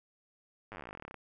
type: slowing click train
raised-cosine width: 0.5 ms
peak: -29 dBFS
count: 24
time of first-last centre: 0.72-1.143 s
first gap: 9 ms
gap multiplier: 1.06
effects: none